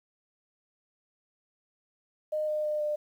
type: tone with pitch steps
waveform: sine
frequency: 613 / 608.4 / 603.9 / 599.3 Hz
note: D#5 / D#5 / D5 / D5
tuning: -26 / -39 / +48 / +35 cents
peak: -27 dBFS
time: 2.32-2.96 s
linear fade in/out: 10 ms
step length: 160 ms
effects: 10-bit